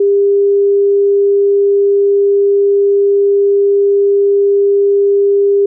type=tone; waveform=sine; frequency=400.9 Hz; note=G4; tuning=39 cents sharp; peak=-7 dBFS; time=0-5.66 s; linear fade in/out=5 ms; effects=none